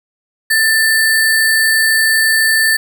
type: tone with sample-and-hold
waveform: sine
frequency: 1774 Hz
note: A6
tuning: 14 cents sharp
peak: -9 dBFS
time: 0.5-2.77 s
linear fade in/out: 10 ms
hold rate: 6300 Hz
effects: none